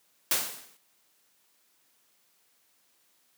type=noise with exponential decay; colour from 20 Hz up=white; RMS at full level=-23 dBFS; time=0.31-0.77 s; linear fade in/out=2 ms; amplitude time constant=100 ms; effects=white hiss -68 dBFS RMS until 3.37 s + high-pass 150 Hz 12 dB/octave